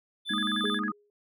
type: tone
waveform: triangle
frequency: 3520 Hz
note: A7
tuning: in tune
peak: -29 dBFS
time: 0.25-0.8 s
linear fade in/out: 50 ms
type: tone with vibrato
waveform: sine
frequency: 1436 Hz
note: F6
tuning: 48 cents sharp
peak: -31 dBFS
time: 0.29-0.92 s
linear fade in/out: 5 ms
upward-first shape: square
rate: 11 Hz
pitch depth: 260 cents each way
type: chord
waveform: sine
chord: Ab suspended second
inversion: none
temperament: equal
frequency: 207.7 / 233.1 / 311.1 Hz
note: Ab3 / Bb3 / Eb4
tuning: 0 / 0 / 0 cents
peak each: -32 / -36 / -36 dBFS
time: 0.3-0.92 s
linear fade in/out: 10 ms
type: tone with exponential decay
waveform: sine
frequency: 412.9 Hz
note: G#4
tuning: 10 cents flat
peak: -29 dBFS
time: 0.64-1.1 s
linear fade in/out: 1 ms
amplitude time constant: 100 ms
effects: none